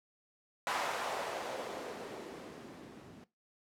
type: noise with low-pass filter sweep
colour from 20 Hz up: violet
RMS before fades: -41 dBFS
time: 0.67-3.24 s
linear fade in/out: 0 ms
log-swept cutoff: 920 to 200 Hz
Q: 1.5
effects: noise-tail reverb RT60 0.2 s tail -17 dB re dry